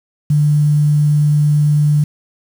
sine tone with quantisation, 148.5 Hz, D3, 20 cents sharp, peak -9 dBFS, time 0.3-2.04 s, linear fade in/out 5 ms, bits 6, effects none

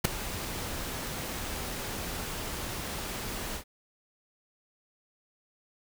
pink noise with ADSR envelope, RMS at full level -20 dBFS, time 0.04-3.64 s, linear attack 13 ms, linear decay 4 ms, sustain -16 dB, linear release 87 ms, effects none

